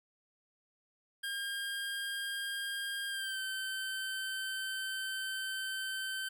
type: tone with pitch glide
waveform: 25% pulse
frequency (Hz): 1610 to 1543.5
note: G6 to G6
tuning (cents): +46 to -27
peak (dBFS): -32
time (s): 1.23-6.29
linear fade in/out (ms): 10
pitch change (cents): -73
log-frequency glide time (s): 3.08-3.4
effects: none